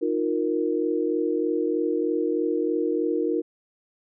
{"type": "chord", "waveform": "sine", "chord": "Eb suspended second", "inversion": "none", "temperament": "equal with one note detuned", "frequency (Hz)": [311.1, 354.3, 466.2], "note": ["Eb4", "F4", "Bb4"], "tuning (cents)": [0, 25, 0], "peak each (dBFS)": -26, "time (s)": [0.01, 3.42], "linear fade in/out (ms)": 20, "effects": []}